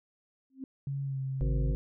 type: tone with exponential growth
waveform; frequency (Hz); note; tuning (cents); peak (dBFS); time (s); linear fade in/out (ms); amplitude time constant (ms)
sine; 265.4; C4; +25; -33; 0.5-0.64; 2; 30
type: tone with pitch glide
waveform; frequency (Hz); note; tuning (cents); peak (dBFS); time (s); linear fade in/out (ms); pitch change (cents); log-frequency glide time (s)
sine; 138.59 to 133.56; C#3 to C3; 0 to +36; -31; 0.87-1.72; 2; -64; 1.03-1.2
type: harmonic tone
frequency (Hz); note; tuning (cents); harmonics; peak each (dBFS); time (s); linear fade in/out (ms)
51.91; G#1; 0; 1 / 3 / 5 / 7 / 9 / 10; -27 / -37 / -41 / -44 / -46 / -47; 1.41-1.75; 0
effects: none